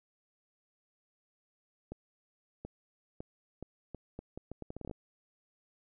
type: accelerating click train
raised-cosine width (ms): 2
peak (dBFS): -28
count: 16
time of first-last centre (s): 1.92-4.912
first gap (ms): 730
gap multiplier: 0.76
effects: none